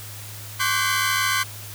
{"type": "tone cluster", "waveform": "sawtooth", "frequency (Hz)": [1066, 1152, 1507, 1581, 2033], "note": ["C6", "D6", "F#6", "G6", "B6"], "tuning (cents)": [32, -34, 31, 14, 50], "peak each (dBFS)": -23, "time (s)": [0.59, 1.44], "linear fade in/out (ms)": 20, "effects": ["added 104 Hz sine -38 dBFS peak until 1.74 s", "white hiss -39 dBFS RMS until 1.74 s"]}